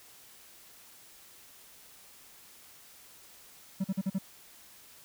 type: tone bursts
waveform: triangle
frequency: 192.2 Hz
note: G3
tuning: 34 cents flat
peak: -25 dBFS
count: 5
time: 3.8-4.187 s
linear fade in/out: 10 ms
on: 43 ms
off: 43 ms
effects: white hiss -55 dBFS RMS until 5.04 s